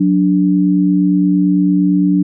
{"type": "tone pair together", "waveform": "sine", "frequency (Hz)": [183, 291.8], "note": ["F#3", "D4"], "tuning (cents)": [-19, -11], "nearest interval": "minor sixth", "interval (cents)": 808, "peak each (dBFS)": -12, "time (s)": [0, 2.23], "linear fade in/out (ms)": 10, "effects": []}